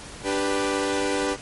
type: chord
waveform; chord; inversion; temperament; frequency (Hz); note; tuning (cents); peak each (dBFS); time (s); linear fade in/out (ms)
sawtooth; G major; second; equal; 293.7 / 392 / 493.9; D4 / G4 / B4; 0 / 0 / 0; -23; 0.23-1.37; 50
effects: pink hiss -40 dBFS RMS until 1.41 s + MP3 48 kbps